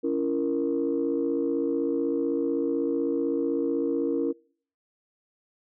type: chord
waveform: sine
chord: A# diminished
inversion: first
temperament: just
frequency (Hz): 279.7 / 335.6 / 466.2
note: C#4 / E4 / A#4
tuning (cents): +16 / +31 / 0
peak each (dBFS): -27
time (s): 0.03-4.33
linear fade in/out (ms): 20
effects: noise-tail reverb RT60 0.5 s tail -25 dB re dry + tanh soft clip ceiling -16 dBFS